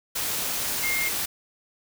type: tone in noise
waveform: sine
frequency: 2126 Hz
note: C7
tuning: 27 cents sharp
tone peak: -25 dBFS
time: 0.83-1.09 s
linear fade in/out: 10 ms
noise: white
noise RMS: -28 dBFS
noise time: 0.15-1.26 s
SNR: 0 dB
effects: none